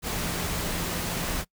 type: tone in noise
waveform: sine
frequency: 171.9 Hz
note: F3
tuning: 27 cents flat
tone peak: -38 dBFS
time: 0.02-1.45 s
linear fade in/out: 50 ms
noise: pink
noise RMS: -30 dBFS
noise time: 0.02-1.45 s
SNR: -11 dB
effects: noise-tail reverb RT60 0.1 s tail -23 dB re dry